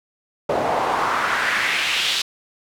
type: noise with band-pass filter sweep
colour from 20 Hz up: pink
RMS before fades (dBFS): -21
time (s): 0.49-2.22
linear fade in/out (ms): 5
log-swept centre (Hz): 570 to 3800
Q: 2.3
effects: none